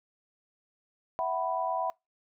sine chord, E suspended second, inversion none, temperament equal with one note detuned, 659.3 / 748.6 / 987.8 Hz, E5 / F#5 / B5, 0 / +20 / 0 cents, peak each -32 dBFS, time 1.19-1.9 s, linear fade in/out 0 ms, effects noise-tail reverb RT60 0.2 s tail -25 dB re dry

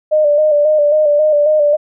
sine tone with vibrato, 600 Hz, D5, 37 cents sharp, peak -8 dBFS, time 0.11-1.77 s, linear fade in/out 20 ms, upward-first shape square, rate 3.7 Hz, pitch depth 40 cents each way, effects none

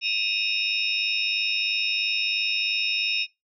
sine tone cluster, 2472 / 2575 / 2815 / 3746 / 5340 Hz, D#7 / E7 / F7 / A#7 / E8, -12 / -41 / +13 / +8 / +22 cents, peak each -29 dBFS, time 0.01-3.27 s, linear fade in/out 50 ms, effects noise-tail reverb RT60 0.2 s tail -24 dB re dry

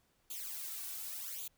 blue noise with flanger, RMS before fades -43 dBFS, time 0.3-1.48 s, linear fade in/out 5 ms, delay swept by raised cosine 0.28 to 2.68 ms, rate 0.88 Hz, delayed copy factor +0.9, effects pink hiss -74 dBFS RMS until 1.57 s

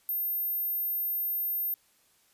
sine tone, 13180 Hz, G#9, 14 cents flat, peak -27 dBFS, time 0.09-1.74 s, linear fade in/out 0 ms, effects white hiss -66 dBFS RMS until 2.33 s + resampled to 32000 Hz

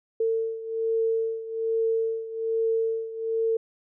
sine beating tone pair, 450 / 451.2 Hz, A4 / A4, +39 / +44 cents, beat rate 1.2 Hz, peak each -25 / -29 dBFS, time 0.2-3.57 s, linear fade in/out 5 ms, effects none

